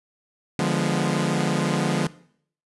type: chord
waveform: sawtooth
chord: D diminished seventh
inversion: none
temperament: equal with one note detuned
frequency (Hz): 148.62 / 174.61 / 207.7 / 246.9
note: D3 / F3 / Ab3 / Cb4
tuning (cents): +21 / 0 / 0 / 0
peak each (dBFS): -22 / -21 / -23 / -25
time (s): 0.59-2.07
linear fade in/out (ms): 2
effects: noise-tail reverb RT60 0.6 s tail -19 dB re dry + resampled to 24000 Hz